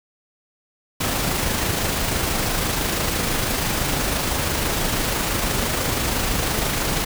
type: noise with amplitude modulation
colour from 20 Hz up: pink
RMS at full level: -21 dBFS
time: 1-7.05 s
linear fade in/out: 10 ms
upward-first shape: sine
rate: 26 Hz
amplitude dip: 30%
effects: none